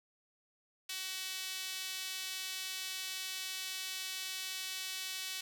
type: tone with high-pass filter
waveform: sawtooth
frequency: 376.3 Hz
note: F#4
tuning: 29 cents sharp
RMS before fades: -41 dBFS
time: 0.89-5.41 s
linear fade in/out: 5 ms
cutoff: 3200 Hz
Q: 1.3
effects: 10-bit